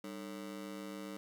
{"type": "ring-modulated tone", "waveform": "30% pulse", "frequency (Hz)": 250, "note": "B3", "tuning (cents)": 21, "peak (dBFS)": -37, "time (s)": [0.04, 1.17], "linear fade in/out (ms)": 0, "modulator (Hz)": 53.6, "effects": []}